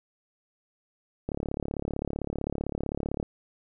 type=click train; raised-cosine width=2 ms; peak=-17 dBFS; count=70; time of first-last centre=1.29-3.228 s; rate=35.6 Hz; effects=none